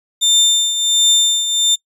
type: tone with tremolo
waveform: 30% pulse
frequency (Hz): 3600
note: A7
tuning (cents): +39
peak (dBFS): -6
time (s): 0.21-1.76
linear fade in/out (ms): 20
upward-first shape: triangle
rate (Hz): 1.4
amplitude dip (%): 65
effects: noise-tail reverb RT60 0.1 s tail -24 dB re dry + resampled to 32000 Hz